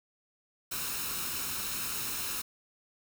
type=noise with comb filter; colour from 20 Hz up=white; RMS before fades=-35 dBFS; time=0.71-2.42 s; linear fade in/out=10 ms; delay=0.75 ms; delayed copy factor=+0.55; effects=none